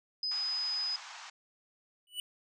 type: tone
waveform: sine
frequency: 5020 Hz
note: D#8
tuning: 15 cents sharp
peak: -31 dBFS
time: 0.23-0.96 s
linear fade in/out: 2 ms
type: band-pass noise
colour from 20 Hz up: pink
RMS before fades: -48 dBFS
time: 0.31-1.3 s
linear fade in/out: 5 ms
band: 760 to 7000 Hz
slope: 48 dB/octave
type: tone with exponential growth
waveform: square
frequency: 2960 Hz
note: F#7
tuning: in tune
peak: -32 dBFS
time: 2.07-2.2 s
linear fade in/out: 1 ms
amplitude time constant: 28 ms
effects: none